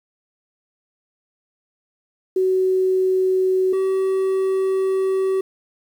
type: tone pair in turn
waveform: sine / triangle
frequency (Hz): 374.6 / 381.8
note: F#4 / G4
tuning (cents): +21 / -46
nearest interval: unison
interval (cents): 33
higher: second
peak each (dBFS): -15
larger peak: neither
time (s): 2.36-3.73 / 3.73-5.41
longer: second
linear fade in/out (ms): 5
effects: 8-bit